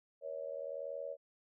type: tone with amplitude modulation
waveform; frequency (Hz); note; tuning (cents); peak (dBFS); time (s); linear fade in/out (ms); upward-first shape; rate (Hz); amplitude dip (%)
sine; 558; C#5; +11; -35; 0.21-1.17; 50; sine; 80.9; 95
effects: none